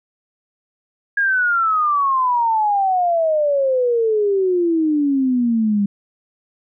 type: exponential sweep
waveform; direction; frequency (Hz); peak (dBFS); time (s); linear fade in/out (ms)
sine; down; 1648 to 198.6; -14; 1.17-5.86; 5
effects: none